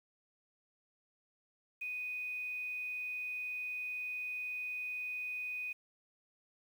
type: tone with quantisation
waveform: sine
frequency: 2489 Hz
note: D#7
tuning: in tune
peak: -37 dBFS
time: 1.81-5.73 s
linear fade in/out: 10 ms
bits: 10
effects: none